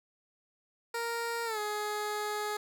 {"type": "tone with pitch glide", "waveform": "15% pulse", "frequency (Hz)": [466, 420], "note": ["A#4", "G#4"], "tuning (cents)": [-1, 19], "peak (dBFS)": -26, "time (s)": [0.94, 2.57], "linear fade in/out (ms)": 5, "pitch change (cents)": -180, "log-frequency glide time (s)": [1.45, 1.59], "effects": []}